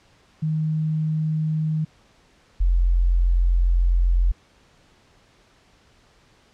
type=tone pair in turn; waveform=sine; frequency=156.2 / 43.72 Hz; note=D#3 / F1; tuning=+7 / +3 cents; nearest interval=octave + minor seventh; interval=2204 cents; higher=first; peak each=-20 / -15 dBFS; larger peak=second; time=0.42-1.85 / 2.6-4.32 s; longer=second; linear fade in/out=10 ms; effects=pink hiss -57 dBFS RMS until 6.53 s + low-pass 6000 Hz 12 dB/octave